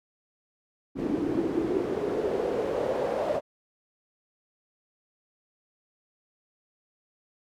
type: noise with band-pass filter sweep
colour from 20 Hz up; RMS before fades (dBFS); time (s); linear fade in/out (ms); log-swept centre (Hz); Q
pink; -28; 0.95-3.41; 50; 290 to 590; 4.4
effects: none